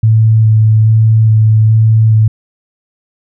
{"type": "tone with vibrato", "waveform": "sine", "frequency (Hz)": 110, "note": "A2", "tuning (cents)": 0, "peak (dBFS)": -4, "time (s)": [0.03, 2.28], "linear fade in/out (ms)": 5, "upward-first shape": "square", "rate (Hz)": 1.2, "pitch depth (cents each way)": 11, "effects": []}